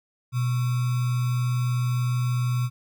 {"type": "tone with sample-and-hold", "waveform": "sine", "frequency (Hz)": 123.47, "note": "B2", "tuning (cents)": 0, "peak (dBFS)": -21, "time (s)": [0.32, 2.7], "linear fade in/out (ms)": 50, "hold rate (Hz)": 1225, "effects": []}